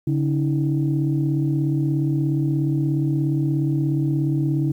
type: tone cluster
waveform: sine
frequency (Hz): 142 / 284.3 / 321.2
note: C#3 / C#4 / E4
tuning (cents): +42 / +44 / -45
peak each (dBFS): -19 / -28 / -23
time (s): 0.07-4.72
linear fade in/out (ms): 5
effects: tanh soft clip ceiling -10 dBFS + 9-bit